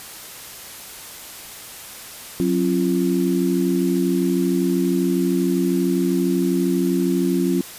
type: tone cluster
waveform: sine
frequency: 183.5 / 270.9 / 343.5 Hz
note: F#3 / C#4 / F4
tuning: -14 / -40 / -29 cents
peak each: -21 dBFS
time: 2.4-7.61 s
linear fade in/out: 0 ms
effects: white hiss -37 dBFS RMS until 7.78 s + resampled to 32000 Hz